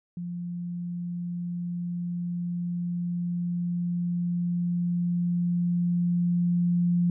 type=tone with level ramp; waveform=sine; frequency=174.61 Hz; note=F3; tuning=in tune; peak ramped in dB=-31 to -20 dBFS; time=0.17-7.1 s; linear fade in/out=2 ms; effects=none